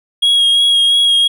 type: tone with vibrato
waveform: triangle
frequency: 3290 Hz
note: G#7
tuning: 17 cents flat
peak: -7 dBFS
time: 0.22-1.28 s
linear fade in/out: 10 ms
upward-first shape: sine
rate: 2.9 Hz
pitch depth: 18 cents each way
effects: none